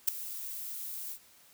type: noise with ADSR envelope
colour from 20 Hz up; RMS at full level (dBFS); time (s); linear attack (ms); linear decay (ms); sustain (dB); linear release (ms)
violet; -23; 0.07-1.19; 15; 4; -17; 71
effects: white hiss -60 dBFS RMS until 1.53 s